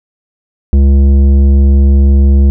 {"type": "tone with tanh clipping", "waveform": "sine", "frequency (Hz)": 69, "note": "C#2", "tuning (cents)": -7, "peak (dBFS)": -5, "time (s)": [0.73, 2.5], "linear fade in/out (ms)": 0, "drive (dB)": 11, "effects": []}